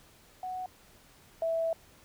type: tone pair in turn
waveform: sine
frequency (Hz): 740 / 657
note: F#5 / E5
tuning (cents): 0 / -6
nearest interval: major second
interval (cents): 206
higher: first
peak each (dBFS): -34 / -27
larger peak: second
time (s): 0.43-0.66 / 1.42-1.73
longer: second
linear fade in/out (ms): 2
effects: pink hiss -59 dBFS RMS until 2.04 s